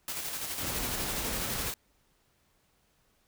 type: noise with tremolo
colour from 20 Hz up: white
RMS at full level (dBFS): -35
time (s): 0.08-1.74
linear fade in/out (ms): 2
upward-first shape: square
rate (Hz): 12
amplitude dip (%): 35
type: noise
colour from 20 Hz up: pink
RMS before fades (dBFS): -36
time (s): 0.58-1.73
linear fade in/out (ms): 50
effects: pink hiss -70 dBFS RMS until 3.27 s